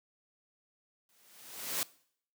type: noise with exponential growth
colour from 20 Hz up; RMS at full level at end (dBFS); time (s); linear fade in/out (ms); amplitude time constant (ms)
white; -31; 1.09-1.83; 1; 160
effects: noise-tail reverb RT60 0.6 s tail -21 dB re dry + high-pass 150 Hz 12 dB/octave